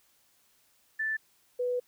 sine tone pair in turn, 1760 / 493.9 Hz, A6 / B4, 0 / 0 cents, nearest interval octave + minor seventh, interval 2200 cents, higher first, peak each -28 / -27 dBFS, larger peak second, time 0.99-1.17 / 1.59-1.8 s, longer second, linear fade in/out 10 ms, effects white hiss -67 dBFS RMS until 1.87 s

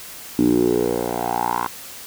10% pulse tone with band-pass filter sweep, 59.8 Hz, A#1, 45 cents sharp, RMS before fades -20 dBFS, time 0.39-1.67 s, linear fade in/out 0 ms, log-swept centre 280 to 1100 Hz, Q 4.8, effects white hiss -37 dBFS RMS until 2.06 s

